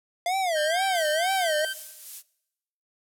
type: tone with vibrato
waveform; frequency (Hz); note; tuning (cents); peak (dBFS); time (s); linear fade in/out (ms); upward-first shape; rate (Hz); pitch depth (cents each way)
square; 683; F5; -39; -24; 0.26-1.65; 2; sine; 2.1; 220
type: tone with pitch glide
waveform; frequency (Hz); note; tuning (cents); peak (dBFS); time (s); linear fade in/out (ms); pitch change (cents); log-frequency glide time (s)
25% pulse; 1587 to 1556.1; G6 to G6; +21 to -13; -25; 0.55-1.74; 20; -34; 0.83-0.94
type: noise with tremolo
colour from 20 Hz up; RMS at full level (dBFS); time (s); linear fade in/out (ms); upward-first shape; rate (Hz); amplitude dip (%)
violet; -34; 0.91-2.23; 50; sine; 2.6; 50
effects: noise-tail reverb RT60 0.9 s tail -23 dB re dry + low-pass 12000 Hz 12 dB/octave